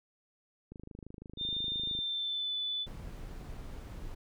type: click train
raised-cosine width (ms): 3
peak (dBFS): -33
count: 34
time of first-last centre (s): 0.72-1.989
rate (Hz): 26
type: tone with pitch glide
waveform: sine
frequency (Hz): 3609 to 3488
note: A7 to A7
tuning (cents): +43 to -16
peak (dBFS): -32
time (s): 1.37-2.87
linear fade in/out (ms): 50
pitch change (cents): -59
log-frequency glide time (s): 1.86-2.57
type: noise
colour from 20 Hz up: brown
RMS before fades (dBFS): -43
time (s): 2.86-4.15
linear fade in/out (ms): 10
effects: none